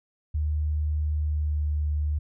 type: tone with pitch glide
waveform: sine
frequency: 75.8 to 74.76 Hz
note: D#2 to D2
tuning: -45 to +31 cents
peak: -23 dBFS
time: 0.34-2.19 s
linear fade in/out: 10 ms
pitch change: -24 cents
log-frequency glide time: 1.14-1.75 s
effects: none